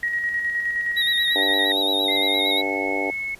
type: tone with tremolo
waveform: sine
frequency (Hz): 1898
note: A#6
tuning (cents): +31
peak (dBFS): -20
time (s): 0.03-1.72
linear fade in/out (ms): 2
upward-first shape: square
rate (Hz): 9.6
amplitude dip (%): 35
type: tone with vibrato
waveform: triangle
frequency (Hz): 3785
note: A#7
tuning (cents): +26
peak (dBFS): -19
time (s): 0.96-2.62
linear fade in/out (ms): 20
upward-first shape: sine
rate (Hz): 8.7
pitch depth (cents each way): 54
type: harmonic tone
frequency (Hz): 97.2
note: G2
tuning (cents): -14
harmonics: 3 / 4 / 5 / 6 / 7 / 8 / 9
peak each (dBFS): -29 / -30 / -31 / -32 / -32 / -33 / -34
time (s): 1.35-3.11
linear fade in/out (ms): 10
type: tone with pitch glide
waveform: sine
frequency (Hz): 2092 to 2193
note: C7 to C#7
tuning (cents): -1 to -19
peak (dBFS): -25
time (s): 2.08-3.35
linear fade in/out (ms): 5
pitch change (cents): +82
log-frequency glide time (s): 2.19-2.64
effects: pink hiss -49 dBFS RMS until 3.39 s + resampled to 32000 Hz